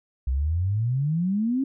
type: exponential sweep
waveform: sine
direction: up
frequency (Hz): 61.7 to 277.2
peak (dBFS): -21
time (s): 0.27-1.64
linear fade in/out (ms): 5
effects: none